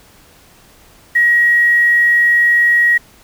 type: tone with quantisation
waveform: sine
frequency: 1900 Hz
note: A#6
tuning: 33 cents sharp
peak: -8 dBFS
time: 1.15-2.98 s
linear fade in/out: 10 ms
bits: 6
effects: pink hiss -46 dBFS RMS until 3.23 s